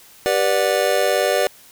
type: chord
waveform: square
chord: G major seventh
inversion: none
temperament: just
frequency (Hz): 392 / 490 / 588 / 735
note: G4 / B4 / D5 / F#5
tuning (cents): 0 / -14 / +2 / -12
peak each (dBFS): -24 / -22 / -20 / -25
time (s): 0.26-1.47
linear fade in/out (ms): 0
effects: white hiss -47 dBFS RMS until 1.71 s